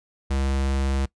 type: tone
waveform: square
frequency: 67.6 Hz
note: C#2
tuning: 43 cents flat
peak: -22 dBFS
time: 0.3-1.06 s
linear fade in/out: 10 ms
effects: noise-tail reverb RT60 0.1 s tail -21 dB re dry + resampled to 22050 Hz